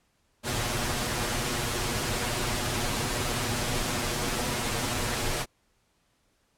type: noise with comb filter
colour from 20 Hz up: pink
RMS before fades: -29 dBFS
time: 0.43-5.46 s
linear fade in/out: 50 ms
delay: 8.3 ms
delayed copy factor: +0.7
effects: pink hiss -70 dBFS RMS until 6.57 s + low-pass 11000 Hz 12 dB/octave